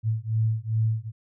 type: beating tone pair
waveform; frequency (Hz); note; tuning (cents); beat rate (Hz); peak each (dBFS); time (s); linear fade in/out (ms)
sine; 109.7 / 112.2; A2 / A2; -5 / +34; 2.5; -25 / -25; 0.03-1.12; 50
effects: none